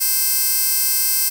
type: tone with high-pass filter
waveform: 15% pulse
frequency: 522 Hz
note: C5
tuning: 4 cents flat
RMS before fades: -18 dBFS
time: 0-1.3 s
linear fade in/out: 20 ms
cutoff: 8900 Hz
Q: 0.63
effects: none